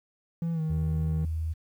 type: tone with pitch glide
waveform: triangle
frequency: 167.1 to 157.72 Hz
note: E3 to D#3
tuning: +24 to +24 cents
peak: -24 dBFS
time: 0.42-1.25 s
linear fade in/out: 2 ms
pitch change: -100 cents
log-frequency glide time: 0.53-0.61 s
type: tone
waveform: sine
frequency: 80.1 Hz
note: E2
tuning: 49 cents flat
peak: -27 dBFS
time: 0.69-1.54 s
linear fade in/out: 20 ms
effects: tanh soft clip ceiling -19 dBFS + 10-bit